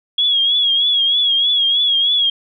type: tone with vibrato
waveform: sine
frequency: 3322 Hz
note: G#7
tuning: in tune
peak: -12 dBFS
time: 0.18-2.3 s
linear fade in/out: 5 ms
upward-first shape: triangle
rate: 3.2 Hz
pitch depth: 74 cents each way
effects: none